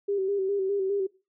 sine tone with vibrato, 392 Hz, G4, in tune, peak -24 dBFS, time 0.08-1.07 s, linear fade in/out 10 ms, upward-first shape square, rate 4.9 Hz, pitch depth 45 cents each way, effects noise-tail reverb RT60 0.3 s tail -21 dB re dry

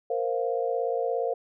sine chord, Bb suspended second, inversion none, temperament equal, 466.2 / 523.3 / 698.5 Hz, Bb4 / C5 / F5, 0 / 0 / 0 cents, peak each -28 / -29 / -31 dBFS, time 0.1-1.34 s, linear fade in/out 5 ms, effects none

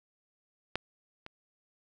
clicks, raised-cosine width 0.3 ms, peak -14 / -27 dBFS, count 2, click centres 0.756 / 1.264 s, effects none

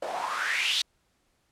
white noise with band-pass filter sweep, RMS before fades -29 dBFS, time 0.02-0.82 s, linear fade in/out 5 ms, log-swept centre 550 to 3900 Hz, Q 4.7, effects pink hiss -71 dBFS RMS until 1.51 s + low-pass 11000 Hz 12 dB/octave

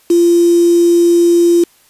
sine tone with quantisation, 343.4 Hz, F4, 29 cents flat, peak -6 dBFS, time 0.1-1.64 s, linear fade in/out 5 ms, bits 4, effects white hiss -50 dBFS RMS until 1.89 s + resampled to 32000 Hz

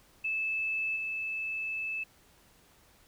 sine tone with level steps, 2620 Hz, E7, 11 cents flat, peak -29 / -32 dBFS, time 0.24-2.04 s, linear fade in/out 10 ms, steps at 0.96 s, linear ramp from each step 5 ms, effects pink hiss -62 dBFS RMS until 3.07 s

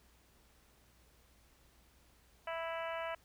harmonic tone, 329.6 Hz, E4, in tune, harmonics 2 / 3 / 4 / 5 / 6 / 7 / 8 / 9, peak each -40 / -44 / -46 / -48 / -50 / -51 / -52 / -53 dBFS, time 2.47-3.15 s, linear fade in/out 5 ms, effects added 60 Hz sine -68 dBFS peak until 3.24 s + pink hiss -68 dBFS RMS until 3.24 s

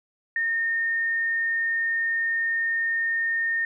sine tone, 1830 Hz, A#6, 32 cents flat, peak -22 dBFS, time 0.36-3.65 s, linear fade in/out 2 ms, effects none

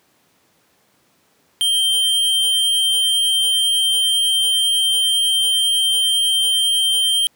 square tone, 3149 Hz, G7, 7 cents sharp, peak -15 dBFS, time 1.61-7.27 s, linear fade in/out 0 ms, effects pink hiss -59 dBFS RMS until 7.35 s + high-pass 150 Hz 12 dB/octave

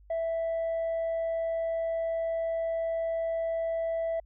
sine tone with tanh clipping, 659.3 Hz, E5, in tune, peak -28 dBFS, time 0.1-4.2 s, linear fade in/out 5 ms, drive 1 dB, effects added 50 Hz sine -53 dBFS peak until 4.25 s

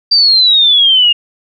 sine exponential sweep, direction down, 4716 to 2815 Hz, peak -5 dBFS, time 0.11-1.13 s, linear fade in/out 10 ms, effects none

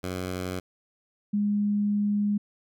10% pulse / sine tone pair in turn, 91.7 / 205.9 Hz, F#2 / G#3, -15 / -15 cents, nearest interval octave + major second, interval 1400 cents, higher second, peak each -22 dBFS, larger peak neither, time 0.03-0.6 / 1.33-2.38 s, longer second, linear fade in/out 10 ms, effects none

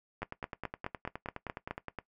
two click trains, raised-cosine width 0.5 ms, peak -23 / -20 dBFS, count 18 / 8, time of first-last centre 0.22-1.987 / 0.23-1.71 s, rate 9.62 / 4.73 Hz, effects noise-tail reverb RT60 0.1 s tail -18 dB re dry

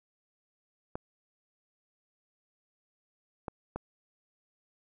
clicks, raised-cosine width 1 ms, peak -21 dBFS, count 3, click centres 0.955 / 3.482 / 3.76 s, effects none

